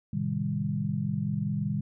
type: chord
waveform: sine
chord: A half-diminished seventh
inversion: none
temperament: equal with one note detuned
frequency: 110 / 130.81 / 155.56 / 200.1 Hz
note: A2 / C3 / Eb3 / G3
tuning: 0 / 0 / 0 / +36 cents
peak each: -35 / -34 / -31 / -31 dBFS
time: 0.13-1.81 s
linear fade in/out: 5 ms
effects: none